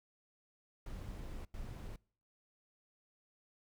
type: noise bursts at uneven times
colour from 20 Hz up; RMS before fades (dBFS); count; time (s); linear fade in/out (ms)
brown; -45; 2; 0.86-1.45 / 1.54-1.96; 2
effects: noise-tail reverb RT60 0.5 s tail -25 dB re dry